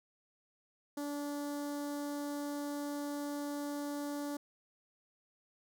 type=tone with notch filter; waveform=sawtooth; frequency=289.2 Hz; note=D4; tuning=27 cents flat; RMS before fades=-39 dBFS; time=0.97-4.37 s; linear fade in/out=5 ms; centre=2500 Hz; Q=0.71; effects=none